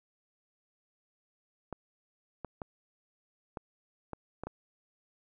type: clicks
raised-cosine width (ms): 1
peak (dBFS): -24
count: 7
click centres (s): 1.727 / 2.447 / 2.618 / 3.572 / 4.133 / 4.436 / 4.47
effects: none